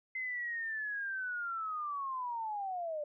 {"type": "linear sweep", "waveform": "sine", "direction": "down", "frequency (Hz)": [2070, 580], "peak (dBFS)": -35, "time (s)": [0.15, 3.04], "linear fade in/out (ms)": 5, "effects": []}